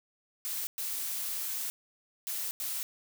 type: noise bursts at uneven times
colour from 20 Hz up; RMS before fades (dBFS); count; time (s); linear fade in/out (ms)
blue; -35; 4; 0.45-0.67 / 0.78-1.7 / 2.27-2.51 / 2.6-2.83; 0
effects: none